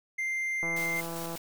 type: tone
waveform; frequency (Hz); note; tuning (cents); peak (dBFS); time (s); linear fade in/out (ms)
triangle; 2093; C7; 0; -27; 0.18-1.01; 10
type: click train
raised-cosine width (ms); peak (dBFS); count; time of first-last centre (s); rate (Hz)
1; -25; 122; 0.63-1.355; 167
type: noise with tremolo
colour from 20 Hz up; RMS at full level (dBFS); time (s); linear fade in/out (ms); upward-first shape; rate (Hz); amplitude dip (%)
white; -41; 0.76-1.38; 5; square; 5; 30
effects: none